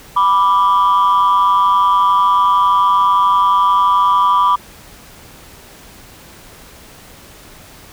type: tone pair together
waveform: sine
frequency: 987.8 / 1174.7 Hz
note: B5 / D6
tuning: 0 / 0 cents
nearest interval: minor third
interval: 300 cents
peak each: -10 dBFS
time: 0.16-4.56 s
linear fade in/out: 10 ms
effects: tanh soft clip ceiling -6 dBFS + pink hiss -40 dBFS RMS until 7.92 s